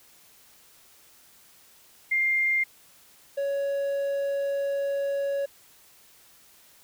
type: tone pair in turn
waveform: sine / triangle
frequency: 2108 / 558.3 Hz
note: C7 / C#5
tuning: +12 / +12 cents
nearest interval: octave + major seventh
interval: 2300 cents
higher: first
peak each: -21 / -23 dBFS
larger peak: first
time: 2.11-2.64 / 3.37-5.46 s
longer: second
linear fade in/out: 10 ms
effects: white hiss -56 dBFS RMS until 6.83 s